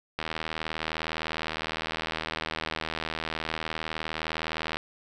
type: click train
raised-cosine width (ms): 0.3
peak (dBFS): -14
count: 366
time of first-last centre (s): 0.19-4.77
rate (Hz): 79.7
effects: none